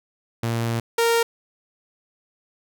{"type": "tone pair in turn", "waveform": "sawtooth", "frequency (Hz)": [115.9, 463.6], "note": ["A#2", "A#4"], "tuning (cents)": [-10, -10], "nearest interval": "2 octaves", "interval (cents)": 2400, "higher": "second", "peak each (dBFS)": [-18, -13], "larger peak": "second", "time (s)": [[0.43, 0.8], [0.98, 1.23]], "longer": "first", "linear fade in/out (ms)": 5, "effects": []}